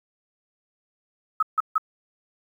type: tone bursts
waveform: sine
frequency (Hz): 1280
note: D#6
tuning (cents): +49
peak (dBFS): -17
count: 3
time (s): 1.4-1.781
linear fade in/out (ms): 5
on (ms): 27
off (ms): 150
effects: 9-bit